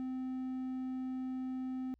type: tone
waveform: triangle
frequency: 258.2 Hz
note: C4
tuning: 23 cents flat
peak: -34 dBFS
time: 0-1.94 s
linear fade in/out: 0 ms
effects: added 60 Hz sine -67 dBFS peak until 1.99 s